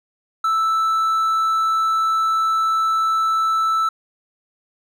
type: tone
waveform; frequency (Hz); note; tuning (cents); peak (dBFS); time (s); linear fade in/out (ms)
triangle; 1318.5; E6; 0; -14; 0.44-3.89; 5
effects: none